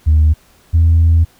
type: tone pair in turn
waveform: sine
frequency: 77.2 / 82.35 Hz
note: D#2 / E2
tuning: -13 / -1 cents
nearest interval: minor second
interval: 112 cents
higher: second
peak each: -5 dBFS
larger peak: neither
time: 0.06-0.34 / 0.73-1.25 s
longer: second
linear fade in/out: 20 ms
effects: tanh soft clip ceiling -4 dBFS + pink hiss -50 dBFS RMS until 1.39 s